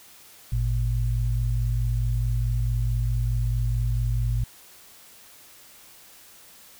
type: tone pair together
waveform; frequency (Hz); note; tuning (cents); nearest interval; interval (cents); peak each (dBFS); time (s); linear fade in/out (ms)
sine; 51.91 / 116.54; G#1 / A#2; 0 / 0; octave + major second; 1400; -24; 0.52-4.44; 5
effects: white hiss -50 dBFS RMS until 6.79 s